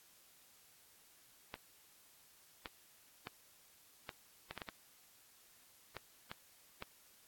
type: clicks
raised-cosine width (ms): 0.3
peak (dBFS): -26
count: 11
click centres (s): 1.541 / 2.658 / 3.271 / 4.092 / 4.51 / 4.577 / 4.618 / 4.688 / 5.967 / 6.315 / 6.824
effects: white hiss -65 dBFS RMS until 7.27 s + AAC 64 kbps